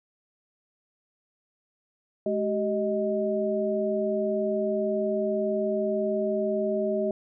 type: tone cluster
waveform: sine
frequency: 212.2 / 385.9 / 624 Hz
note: G#3 / G4 / D#5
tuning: +38 / -27 / +5 cents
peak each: -30 / -28 / -27 dBFS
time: 2.26-7.11 s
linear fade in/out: 2 ms
effects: none